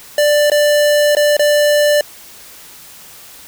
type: tone with dropouts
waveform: square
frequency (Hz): 590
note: D5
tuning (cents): +8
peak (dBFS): -10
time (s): 0.18-2.01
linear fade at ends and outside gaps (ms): 2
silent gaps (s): 0.5-0.517 / 1.151-1.168 / 1.368-1.394
effects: white hiss -38 dBFS RMS until 3.47 s